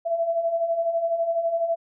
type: beating tone pair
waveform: sine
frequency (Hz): 659.3 / 671.3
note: E5 / E5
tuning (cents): 0 / +31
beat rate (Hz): 12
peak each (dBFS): -29 / -22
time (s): 0.05-1.76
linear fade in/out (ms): 20
effects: none